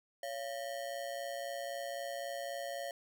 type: ring-modulated tone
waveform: square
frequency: 622.3 Hz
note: D#5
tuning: in tune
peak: -36 dBFS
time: 0.23-2.91 s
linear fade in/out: 2 ms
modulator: 61.9 Hz
effects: none